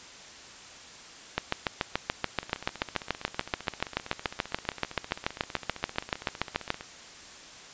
two click trains, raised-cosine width 0.3 ms, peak -9 / -22 dBFS, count 38 / 68, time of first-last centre 1.38-6.704 / 2.43-6.809 s, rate 6.95 / 15.3 Hz, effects white hiss -47 dBFS RMS until 7.73 s + resampled to 16000 Hz

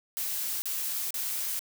blue noise bursts, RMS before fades -32 dBFS, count 3, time 0.17-1.592 s, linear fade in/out 0 ms, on 450 ms, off 36 ms, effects none

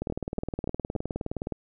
two click trains, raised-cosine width 2 ms, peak -17 / -17 dBFS, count 30 / 4, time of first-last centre 0.02-1.523 / 0.1-0.962 s, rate 19.3 / 3.48 Hz, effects none

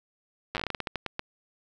slowing click train, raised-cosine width 0.3 ms, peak -14 dBFS, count 15, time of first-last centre 0.55-1.194 s, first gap 8 ms, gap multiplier 1.24, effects none

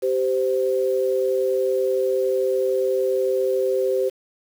sine tone pair together, 388.1 / 518.8 Hz, G4 / C5, -17 / -15 cents, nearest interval perfect fourth, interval 502 cents, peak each -21 dBFS, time 0.02-4.1 s, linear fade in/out 20 ms, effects 7-bit

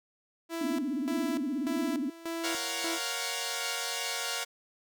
sawtooth tone with tremolo, 332 Hz, E4, 12 cents sharp, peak -29 dBFS, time 0.49-2.99 s, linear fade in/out 50 ms, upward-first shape square, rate 1.7 Hz, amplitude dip 80%
sine tone with vibrato, 275.2 Hz, C#4, 12 cents flat, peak -29 dBFS, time 0.61-2.1 s, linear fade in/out 5 ms, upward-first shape sine, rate 17 Hz, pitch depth 210 cents each way
5% pulse chord, Gb major seventh, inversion first, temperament equal, 466.2 / 554.4 / 698.5 / 740 Hz, Bb4 / Db5 / F5 / Gb5, 0 / 0 / 0 / 0 cents, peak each -26 dBFS, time 2.43-4.45 s, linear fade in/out 20 ms
effects none

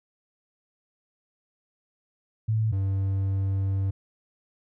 sine / triangle tone pair in turn, 110 / 97.02 Hz, A2 / G2, 0 / -17 cents, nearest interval major second, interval 217 cents, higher first, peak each -21 dBFS, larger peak neither, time 2.48-2.72 / 2.72-3.91 s, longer second, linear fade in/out 10 ms, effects none

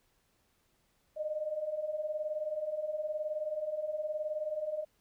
sine beating tone pair, 597 / 616 Hz, D5 / D#5, +28 / -17 cents, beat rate 19 Hz, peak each -39 / -34 dBFS, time 1.16-4.85 s, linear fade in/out 20 ms, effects pink hiss -73 dBFS RMS until 5 s

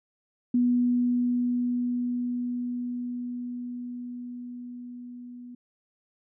sine tone with level ramp, 244.7 Hz, B3, 16 cents flat, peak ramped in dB -19 to -40 dBFS, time 0.54-5.55 s, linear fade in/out 5 ms, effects none

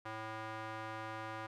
square tone with band-pass filter, 110 Hz, A2, in tune, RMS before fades -44 dBFS, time 0.05-1.47 s, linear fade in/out 10 ms, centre 1200 Hz, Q 1.2, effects none

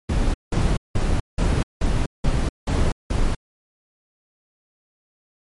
brown noise bursts, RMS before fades -19 dBFS, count 8, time 0.09-3.35 s, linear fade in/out 5 ms, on 250 ms, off 180 ms, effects MP3 48 kbps

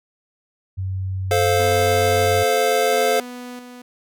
sine tone, 94.6 Hz, F#2, 39 cents sharp, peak -22 dBFS, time 0.77-2.44 s, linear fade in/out 20 ms
square chord, F major, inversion first, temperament just, 436.5 / 523.8 / 698.5 Hz, A4 / C5 / F5, -14 / +2 / 0 cents, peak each -21 dBFS, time 1.31-3.2 s, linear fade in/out 2 ms
sawtooth tone with tremolo, 246.9 Hz, B3, in tune, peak -28 dBFS, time 1.59-3.82 s, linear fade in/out 5 ms, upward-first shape square, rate 0.75 Hz, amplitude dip 45%
effects none

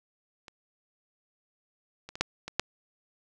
clicks, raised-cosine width 0.2 ms, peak -28 / -25 / -23 / -8 / -20 / -7 dBFS, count 6, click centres 0.482 / 2.09 / 2.155 / 2.21 / 2.48 / 2.596 s, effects none

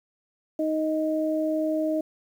sine tone pair together, 312.5 / 625 Hz, D#4 / D#5, +8 / +8 cents, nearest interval octave, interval 1200 cents, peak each -25 / -26 dBFS, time 0.59-2.01 s, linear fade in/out 5 ms, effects 9-bit

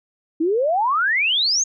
sine exponential sweep, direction up, 305.7 to 6730 Hz, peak -16 dBFS, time 0.4-1.64 s, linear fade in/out 10 ms, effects none

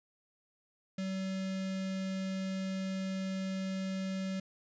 square tone with notch filter, 190.4 Hz, F#3, 50 cents sharp, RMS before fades -36 dBFS, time 0.98-4.4 s, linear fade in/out 5 ms, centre 990 Hz, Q 1.5, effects resampled to 16000 Hz

